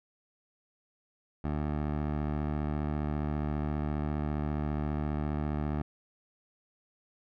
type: tone with low-pass filter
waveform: 15% pulse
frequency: 74.8 Hz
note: D2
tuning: 32 cents sharp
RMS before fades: -32 dBFS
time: 1.44-5.82 s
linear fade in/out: 5 ms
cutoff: 1400 Hz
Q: 0.66
effects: none